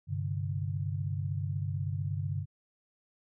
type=chord; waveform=sine; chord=G suspended fourth; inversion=none; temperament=equal; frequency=98 / 130.81 / 146.83 Hz; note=G2 / C3 / D3; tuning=0 / 0 / 0 cents; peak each=-33 / -38 / -35 dBFS; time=0.07-2.46 s; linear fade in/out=50 ms; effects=none